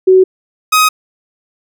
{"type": "tone pair in turn", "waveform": ["sine", "sawtooth"], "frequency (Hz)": [374.8, 1258.4], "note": ["F#4", "D#6"], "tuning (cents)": [22, 19], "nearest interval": "octave + major sixth", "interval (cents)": 2097, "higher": "second", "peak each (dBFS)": -3, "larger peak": "neither", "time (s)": [[0.07, 0.24], [0.72, 0.89]], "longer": "neither", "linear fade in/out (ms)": 10, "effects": []}